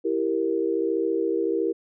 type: chord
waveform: sine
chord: E diminished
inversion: none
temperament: equal with one note detuned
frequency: 330.6 / 392 / 466.2 Hz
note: E4 / G4 / Bb4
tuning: +5 / 0 / 0 cents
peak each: -26 dBFS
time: 0.04-1.73 s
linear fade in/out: 20 ms
effects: none